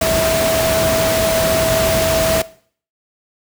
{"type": "tone in noise", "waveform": "sine", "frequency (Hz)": 650, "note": "E5", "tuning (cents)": -24, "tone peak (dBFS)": -16, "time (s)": [0.01, 2.42], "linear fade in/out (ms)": 5, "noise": "pink", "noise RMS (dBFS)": -18, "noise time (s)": [0.01, 2.42], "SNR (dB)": -1, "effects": ["noise-tail reverb RT60 0.5 s tail -19 dB re dry", "high-pass 60 Hz 12 dB/octave"]}